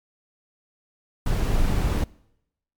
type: noise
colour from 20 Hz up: brown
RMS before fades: -21 dBFS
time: 1.26-2.04 s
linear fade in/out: 5 ms
effects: noise-tail reverb RT60 0.8 s tail -23 dB re dry + MP3 96 kbps